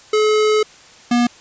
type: tone pair in turn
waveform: square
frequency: 428.2 / 240.7 Hz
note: A4 / B3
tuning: -47 / -44 cents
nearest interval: minor seventh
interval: 997 cents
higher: first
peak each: -13 dBFS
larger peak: neither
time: 0.13-0.63 / 1.11-1.27 s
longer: first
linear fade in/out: 5 ms
effects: white hiss -44 dBFS RMS until 1.4 s + resampled to 16000 Hz